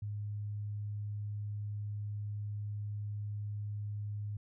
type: tone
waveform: sine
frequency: 103.83 Hz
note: G#2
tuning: in tune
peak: -36 dBFS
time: 0.02-4.37 s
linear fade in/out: 5 ms
effects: none